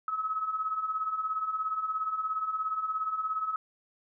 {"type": "beating tone pair", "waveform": "sine", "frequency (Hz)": [1271, 1288], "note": ["D#6", "E6"], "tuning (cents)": [36, -41], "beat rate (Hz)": 17, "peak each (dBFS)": [-36, -30], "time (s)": [0.08, 3.56], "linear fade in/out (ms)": 2, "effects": []}